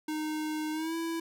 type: tone with pitch glide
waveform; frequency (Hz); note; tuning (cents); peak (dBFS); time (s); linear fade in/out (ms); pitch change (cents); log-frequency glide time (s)
square; 308.5 to 330.6; D#4 to E4; -15 to +5; -32; 0.08-1.2; 5; +120; 0.72-0.95
effects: none